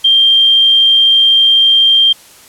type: tone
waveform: sine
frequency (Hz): 3178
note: G7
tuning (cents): +23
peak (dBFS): -5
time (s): 0.04-2.13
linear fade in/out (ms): 10
effects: white hiss -40 dBFS RMS until 2.48 s + low-pass 12000 Hz 12 dB/octave